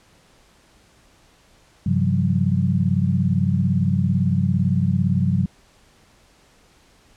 sine tone cluster, 98.3 / 134.4 / 172.4 / 190.2 Hz, G2 / C3 / F3 / F#3, +5 / +47 / -22 / +48 cents, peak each -22 dBFS, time 1.86-5.46 s, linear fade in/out 5 ms, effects pink hiss -55 dBFS RMS until 7.16 s + low-pass 9000 Hz 12 dB/octave

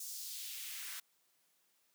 white noise with high-pass filter sweep, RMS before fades -45 dBFS, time 0-1 s, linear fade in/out 5 ms, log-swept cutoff 6700 to 1400 Hz, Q 1.5, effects white hiss -75 dBFS RMS until 1.94 s + high-pass 150 Hz 12 dB/octave

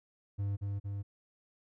triangle tone with echo, 100.2 Hz, G2, 38 cents sharp, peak -29 dBFS, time 0.38-0.57 s, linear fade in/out 20 ms, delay 230 ms, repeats 2, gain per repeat -2 dB, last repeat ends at 1.03 s, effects none

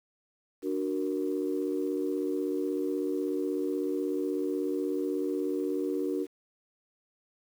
sine chord, D augmented, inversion none, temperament equal, 293.7 / 370 / 466.2 Hz, D4 / F#4 / A#4, 0 / 0 / 0 cents, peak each -31 / -31 / -34 dBFS, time 0.62-6.27 s, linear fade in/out 50 ms, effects tanh soft clip ceiling -19 dBFS + 9-bit

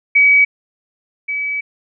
sine tone pair in turn, 2273 / 2286 Hz, C#7 / D7, +43 / -47 cents, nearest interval unison, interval 10 cents, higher second, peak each -7 / -18 dBFS, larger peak first, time 0.15-0.45 / 1.28-1.61 s, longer second, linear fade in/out 10 ms, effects none

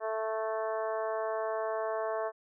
harmonic tone, 220 Hz, A3, in tune, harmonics 2 / 3 / 4 / 5 / 6 / 7 / 8, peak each -36 / -33 / -41 / -39 / -47 / -47 / -48 dBFS, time 0-2.32 s, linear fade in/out 50 ms, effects none

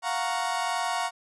35% pulse chord, Gb major seventh, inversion third, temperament equal, 698.5 / 740 / 932.3 / 1108.7 Hz, F5 / Gb5 / Bb5 / Db6, 0 / 0 / 0 / 0 cents, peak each -30 / -31 / -30 / -31 dBFS, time 0.02-1.11 s, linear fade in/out 50 ms, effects resampled to 24000 Hz

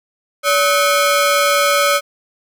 sawtooth ring-modulated tone, 925 Hz, A#5, 14 cents flat, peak -5 dBFS, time 0.43-2.01 s, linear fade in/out 50 ms, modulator 353 Hz, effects none

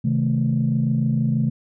sine chord, A diminished, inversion first, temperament just, 132 / 158.4 / 220 Hz, C3 / Eb3 / A3, +16 / +31 / 0 cents, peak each -20 / -23 / -21 dBFS, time 0.04-1.5 s, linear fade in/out 10 ms, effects tanh soft clip ceiling -10 dBFS

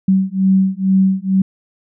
sine beating tone pair, 189.8 / 192 Hz, F#3 / G3, +44 / -36 cents, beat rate 2.2 Hz, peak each -14 dBFS, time 0.08-1.42 s, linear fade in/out 5 ms, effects none

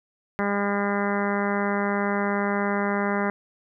harmonic tone, 201.9 Hz, G#3, 49 cents flat, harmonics 1 / 2 / 3 / 4 / 5 / 6 / 7 / 8 / 9 / 10, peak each -26 / -29 / -31 / -32 / -33 / -34 / -34 / -35 / -36 / -36 dBFS, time 0.39-3.3 s, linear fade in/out 0 ms, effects none

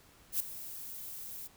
violet noise with ADSR envelope, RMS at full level -29 dBFS, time 0.32-1.48 s, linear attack 81 ms, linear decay 3 ms, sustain -15 dB, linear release 18 ms, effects pink hiss -61 dBFS RMS until 1.56 s

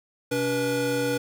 square tone cluster, 127.9 / 284.3 / 485.9 Hz, C3 / C#4 / B4, -39 / +44 / -28 cents, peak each -34 / -29 / -26 dBFS, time 0.31-1.18 s, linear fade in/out 10 ms, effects none

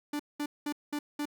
45% pulse tone bursts, 293.7 Hz, D4, in tune, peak -31 dBFS, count 5, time 0.13-1.255 s, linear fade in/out 5 ms, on 65 ms, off 200 ms, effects none

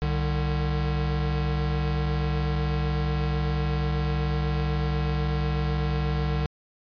square tone pair together, 65.41 / 149.93 Hz, C2 / D3, 0 / +36 cents, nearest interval octave + major second, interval 1436 cents, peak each -27 dBFS, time 0.02-6.46 s, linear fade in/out 0 ms, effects resampled to 11025 Hz

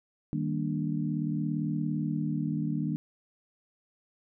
sine chord, Eb major seventh, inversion none, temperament equal, 155.56 / 196 / 233.1 / 293.7 Hz, Eb3 / G3 / Bb3 / D4, 0 / 0 / 0 / 0 cents, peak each -31 / -35 / -34 / -34 dBFS, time 0.33-2.96 s, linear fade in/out 0 ms, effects none

